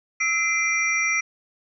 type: tone cluster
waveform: sine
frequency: 1306 / 2057 / 2370 / 5760 Hz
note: E6 / C7 / D7 / F#8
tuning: -17 / -30 / +15 / -47 cents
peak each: -31 / -23 / -24 / -28 dBFS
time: 0.2-1.21 s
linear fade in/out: 10 ms
effects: none